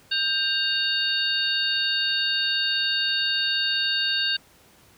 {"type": "tone cluster", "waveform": "sine", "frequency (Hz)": [1575, 2810, 3707, 4488], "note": ["G6", "F7", "A#7", "C#8"], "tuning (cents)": [8, 10, -10, 21], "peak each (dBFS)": -27, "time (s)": [0.11, 4.37], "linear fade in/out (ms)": 10, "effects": ["pink hiss -55 dBFS RMS until 4.97 s", "high-pass 60 Hz 12 dB/octave"]}